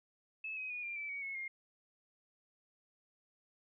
sine tone with pitch steps, 2602 / 2528 / 2456 / 2386 / 2318 / 2252 / 2188 / 2126 Hz, E7 / D#7 / D#7 / D7 / D7 / C#7 / C#7 / C7, -23 / +27 / -23 / +27 / -23 / +27 / -23 / +27 cents, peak -39 dBFS, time 0.44-1.48 s, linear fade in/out 5 ms, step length 130 ms, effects none

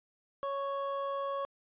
triangle tone pair together, 554.4 / 1108.7 Hz, C#5 / C#6, 0 / 0 cents, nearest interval octave, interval 1200 cents, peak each -33 / -34 dBFS, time 0.43-1.45 s, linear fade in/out 0 ms, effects resampled to 8000 Hz

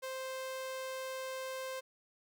sawtooth tone, 523.3 Hz, C5, in tune, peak -35 dBFS, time 0.02-1.81 s, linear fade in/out 20 ms, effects none

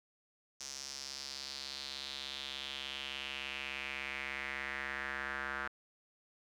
square tone with band-pass filter sweep, 68.3 Hz, C#2, 25 cents flat, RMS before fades -42 dBFS, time 0.6-5.68 s, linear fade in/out 5 ms, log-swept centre 5900 to 1500 Hz, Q 3.8, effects none

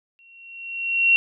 sine tone with exponential growth, 2735 Hz, F7, 37 cents flat, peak -11 dBFS, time 0.19-1.16 s, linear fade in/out 0 ms, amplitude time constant 210 ms, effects none

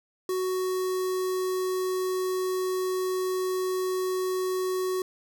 square tone with notch filter, 371.2 Hz, F#4, 6 cents sharp, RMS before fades -28 dBFS, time 0.29-5.02 s, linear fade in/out 2 ms, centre 2400 Hz, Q 1, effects none

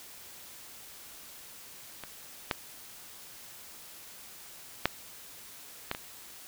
clicks, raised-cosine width 0.3 ms, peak -24 / -11 / -7 / -14 / -20 dBFS, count 5, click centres 2.037 / 2.512 / 4.856 / 5.914 / 5.949 s, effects white hiss -49 dBFS RMS until 6.47 s

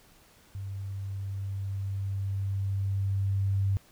sine tone with level ramp, 98 Hz, G2, in tune, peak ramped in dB -34 to -23 dBFS, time 0.55-3.77 s, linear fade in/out 0 ms, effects pink hiss -59 dBFS RMS until 3.91 s

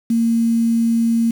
sine tone with quantisation, 230 Hz, A#3, 23 cents flat, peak -13 dBFS, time 0.1-1.31 s, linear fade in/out 5 ms, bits 6, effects none

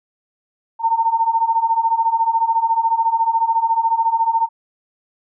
sine beating tone pair, 900 / 914 Hz, A5 / A#5, +39 / -34 cents, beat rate 14 Hz, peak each -19 / -16 dBFS, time 0.79-4.49 s, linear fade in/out 50 ms, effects none

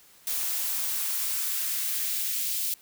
blue noise with high-pass filter sweep, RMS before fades -29 dBFS, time 0.27-2.74 s, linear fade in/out 2 ms, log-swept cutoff 440 to 3200 Hz, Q 1.1, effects white hiss -56 dBFS RMS until 2.81 s

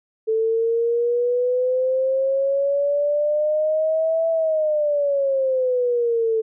sine exponential two-way sweep, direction up then down, 440 to 659.3 to 440 Hz, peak -17 dBFS, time 0.27-6.42 s, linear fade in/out 20 ms, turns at 4.29 s, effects none

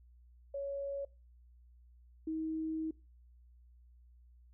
sine tone pair in turn, 558 / 317.8 Hz, C#5 / D#4, +11 / +37 cents, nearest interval minor seventh, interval 974 cents, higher first, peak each -36 / -34 dBFS, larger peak second, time 0.54-1.05 / 2.27-2.91 s, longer second, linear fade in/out 5 ms, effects noise-tail reverb RT60 0.3 s tail -22 dB re dry + added 60 Hz sine -58 dBFS peak until 4.53 s

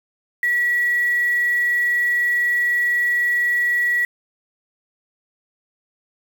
sine tone with quantisation, 1934 Hz, B6, 37 cents flat, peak -16 dBFS, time 0.43-4.05 s, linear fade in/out 2 ms, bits 6, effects none

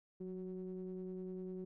triangle ring-modulated tone, 94 Hz, F#2, 28 cents sharp, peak -37 dBFS, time 0.2-1.65 s, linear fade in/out 10 ms, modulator 277 Hz, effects none

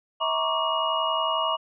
sine tone cluster, 645 / 943 / 1093 / 1164 / 2881 Hz, E5 / A#5 / C#6 / D6 / F#7, -38 / +20 / -25 / -16 / -47 cents, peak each -29 dBFS, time 0.2-1.57 s, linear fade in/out 20 ms, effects none

